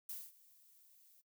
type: noise with ADSR envelope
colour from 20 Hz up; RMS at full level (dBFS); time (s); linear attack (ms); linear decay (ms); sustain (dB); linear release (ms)
violet; -44; 0.09-1.22; 4; 220; -22; 23
effects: noise-tail reverb RT60 0.1 s tail -19 dB re dry